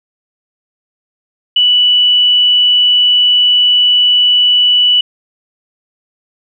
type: tone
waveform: sine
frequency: 2960 Hz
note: F#7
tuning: in tune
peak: -6 dBFS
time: 1.56-5.01 s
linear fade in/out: 5 ms
effects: none